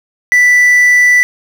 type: tone with quantisation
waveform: triangle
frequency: 1975 Hz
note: B6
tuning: in tune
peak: -3 dBFS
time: 0.32-1.23 s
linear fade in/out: 0 ms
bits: 5
effects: none